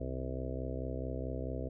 harmonic tone, 64.6 Hz, C2, 21 cents flat, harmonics 1 / 2 / 4 / 5 / 6 / 7 / 8 / 9 / 10, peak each -39 / -42 / -43 / -48 / -47 / -46 / -45 / -51 / -47 dBFS, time 0-1.69 s, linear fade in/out 10 ms, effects none

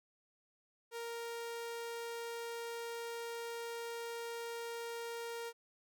sawtooth tone, 466.2 Hz, A#4, in tune, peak -37 dBFS, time 0.91-5.53 s, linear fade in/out 50 ms, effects none

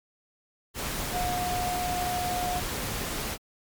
sine tone in noise, 719 Hz, F#5, 50 cents flat, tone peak -28 dBFS, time 1.11-2.62 s, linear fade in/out 50 ms, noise pink, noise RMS -32 dBFS, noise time 0.74-3.38 s, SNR +1 dB, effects MP3 96 kbps

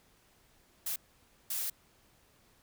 blue noise bursts at uneven times, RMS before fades -35 dBFS, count 2, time 0.86-0.96 / 1.5-1.7 s, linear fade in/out 5 ms, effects pink hiss -66 dBFS RMS until 2.62 s

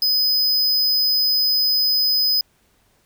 square tone, 5020 Hz, D#8, 15 cents sharp, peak -16 dBFS, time 0.02-2.41 s, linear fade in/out 2 ms, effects pink hiss -61 dBFS RMS until 3.05 s

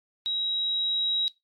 sine tone with level ramp, 3841 Hz, B7, 49 cents flat, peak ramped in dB -25 to -22 dBFS, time 0.26-1.28 s, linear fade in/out 0 ms, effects noise-tail reverb RT60 0.2 s tail -21 dB re dry + MP3 64 kbps

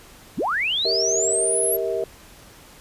sine linear sweep, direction up, 103.3 to 11670 Hz, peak -20 dBFS, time 0.37-1.77 s, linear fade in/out 20 ms
sine chord, E diminished, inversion first, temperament equal with one note detuned, 392 / 466.2 / 643.1 Hz, G4 / Bb4 / E5, 0 / 0 / -43 cents, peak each -26 dBFS, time 0.85-2.04 s, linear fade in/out 2 ms
effects pink hiss -47 dBFS RMS until 2.8 s + resampled to 32000 Hz

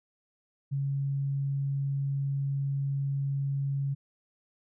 sine tone, 138.7 Hz, C#3, 1 cent sharp, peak -27 dBFS, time 0.71-3.95 s, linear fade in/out 20 ms, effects none

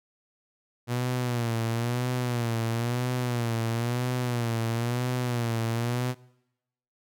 sawtooth tone with vibrato, 119.7 Hz, A#2, 46 cents sharp, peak -22 dBFS, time 0.87-6.15 s, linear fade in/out 50 ms, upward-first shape sine, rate 1 Hz, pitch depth 83 cents each way, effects noise-tail reverb RT60 0.9 s tail -23 dB re dry

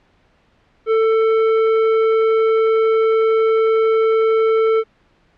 triangle tone with tanh clipping, 444.5 Hz, A4, 18 cents sharp, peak -14 dBFS, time 0.86-4.84 s, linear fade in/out 50 ms, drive 16 dB, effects pink hiss -57 dBFS RMS until 5.37 s + low-pass 3000 Hz 12 dB/octave

